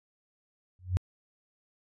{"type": "tone with exponential growth", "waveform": "sine", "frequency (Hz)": 91, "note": "F#2", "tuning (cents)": -28, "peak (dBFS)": -19, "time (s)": [0.79, 0.97], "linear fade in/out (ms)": 0, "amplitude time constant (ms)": 39, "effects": ["resampled to 24000 Hz"]}